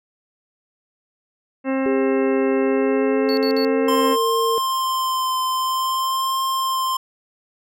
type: harmonic tone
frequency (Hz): 266.3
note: C4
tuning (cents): +31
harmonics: 1 / 2 / 3 / 4 / 5 / 6 / 7 / 8 / 10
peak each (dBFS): -20 / -24 / -33 / -33 / -37 / -37 / -37 / -37 / -37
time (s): 1.64-4.17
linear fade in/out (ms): 50
type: tone with pitch glide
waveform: sine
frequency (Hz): 403.2 to 457.8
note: G4 to A#4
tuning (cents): +49 to -31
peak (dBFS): -19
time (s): 1.86-4.58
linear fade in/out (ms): 0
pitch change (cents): +220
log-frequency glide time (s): 2.61-3.95
type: tone bursts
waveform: triangle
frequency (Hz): 4435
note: C#8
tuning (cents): 0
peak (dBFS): -25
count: 3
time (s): 3.29-3.648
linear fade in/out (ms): 0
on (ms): 82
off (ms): 56
type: tone with vibrato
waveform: square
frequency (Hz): 1046.5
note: C6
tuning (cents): 0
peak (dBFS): -20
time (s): 3.88-6.97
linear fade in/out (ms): 5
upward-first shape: triangle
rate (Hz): 0.49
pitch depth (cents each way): 22
effects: none